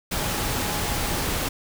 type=tone in noise; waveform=sine; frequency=831 Hz; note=G#5; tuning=1 cent sharp; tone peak=-37 dBFS; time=0.19-1.24 s; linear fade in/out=10 ms; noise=pink; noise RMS=-26 dBFS; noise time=0.11-1.49 s; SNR=-14 dB; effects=none